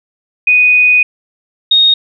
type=tone pair in turn; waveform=sine; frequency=2485 / 3723 Hz; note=D#7 / A#7; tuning=-3 / -3 cents; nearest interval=perfect fifth; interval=700 cents; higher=second; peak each=-5 dBFS; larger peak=neither; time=0.47-1.03 / 1.71-1.94 s; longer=first; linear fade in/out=5 ms; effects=none